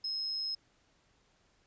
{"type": "tone", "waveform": "sine", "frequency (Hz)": 5150, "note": "E8", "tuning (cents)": -41, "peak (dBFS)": -33, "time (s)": [0.04, 0.55], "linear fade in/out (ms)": 5, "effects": ["pink hiss -70 dBFS RMS until 1.66 s", "resampled to 16000 Hz"]}